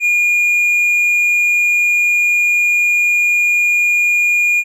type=tone; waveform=triangle; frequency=2428 Hz; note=D#7; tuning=43 cents flat; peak=-9 dBFS; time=0-4.64 s; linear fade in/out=50 ms; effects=none